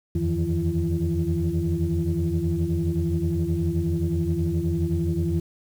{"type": "tone cluster", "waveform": "sine", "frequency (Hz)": [81.9, 89.6, 157.7, 169, 338.8], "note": ["E2", "F2", "D#3", "E3", "E4"], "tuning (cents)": [-11, 45, 24, 43, 48], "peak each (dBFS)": -27, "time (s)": [0.15, 5.4], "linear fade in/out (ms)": 5, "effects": ["tanh soft clip ceiling -14 dBFS", "8-bit"]}